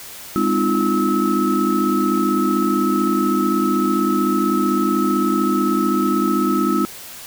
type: tone cluster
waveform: sine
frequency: 203.5 / 254.7 / 308.1 / 343.9 / 1296 Hz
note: G#3 / C4 / D#4 / F4 / E6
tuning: -35 / -46 / -17 / -27 / -30 cents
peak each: -21 dBFS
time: 0.36-6.85 s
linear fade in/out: 0 ms
effects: tanh soft clip ceiling -6 dBFS + white hiss -36 dBFS RMS until 7.26 s